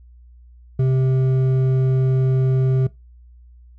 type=tone with hard clipping; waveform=sine; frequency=130.81 Hz; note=C3; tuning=in tune; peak=-16 dBFS; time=0.79-2.87 s; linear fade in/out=5 ms; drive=7 dB; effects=noise-tail reverb RT60 0.2 s tail -20 dB re dry + added 60 Hz sine -43 dBFS peak until 3.78 s